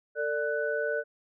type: tone cluster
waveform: sine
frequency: 449.8 / 589 / 1493 Hz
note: A4 / D5 / F#6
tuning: +38 / +5 / +15 cents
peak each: -31 / -31 / -32 dBFS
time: 0.15-1.04 s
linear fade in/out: 50 ms
effects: none